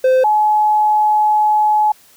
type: tone pair in turn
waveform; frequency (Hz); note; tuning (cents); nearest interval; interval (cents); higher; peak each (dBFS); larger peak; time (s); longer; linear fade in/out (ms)
triangle / sine; 517 / 849.8; C5 / G#5; -21 / +40; major sixth; 861; second; -7 / -10; first; 0.04-0.24 / 0.24-1.92; second; 5
effects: white hiss -48 dBFS RMS until 2.16 s